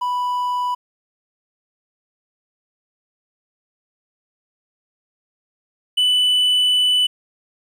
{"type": "tone pair in turn", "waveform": "triangle", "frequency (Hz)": [987.8, 2986], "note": ["B5", "F#7"], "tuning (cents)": [0, 15], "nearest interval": "octave + perfect fifth", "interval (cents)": 1915, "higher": "second", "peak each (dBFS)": [-17, -12], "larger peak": "second", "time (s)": [[0.01, 0.75], [5.97, 7.07]], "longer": "second", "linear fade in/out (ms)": 10, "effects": ["9-bit"]}